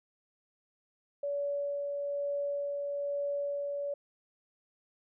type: tone with tremolo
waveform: sine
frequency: 570 Hz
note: C#5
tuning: 48 cents sharp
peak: -30 dBFS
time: 1.23-3.94 s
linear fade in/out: 5 ms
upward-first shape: sine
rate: 1.1 Hz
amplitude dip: 25%
effects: none